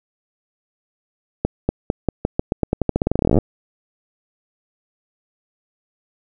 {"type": "accelerating click train", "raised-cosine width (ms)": 2, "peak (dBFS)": -3, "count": 28, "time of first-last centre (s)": [1.45, 3.387], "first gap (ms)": 240, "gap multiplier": 0.88, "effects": []}